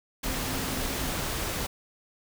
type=tone in noise; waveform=sine; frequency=261.6 Hz; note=C4; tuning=in tune; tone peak=-38 dBFS; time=0.23-1.08 s; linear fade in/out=10 ms; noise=pink; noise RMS=-31 dBFS; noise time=0.23-1.67 s; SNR=-10 dB; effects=none